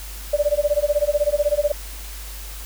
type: tone with tremolo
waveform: sine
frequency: 587.3 Hz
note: D5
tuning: in tune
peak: -13 dBFS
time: 0.33-1.72 s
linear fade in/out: 5 ms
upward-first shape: sine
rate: 16 Hz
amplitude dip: 100%
effects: added 50 Hz sine -33 dBFS peak until 2.65 s + white hiss -38 dBFS RMS until 2.65 s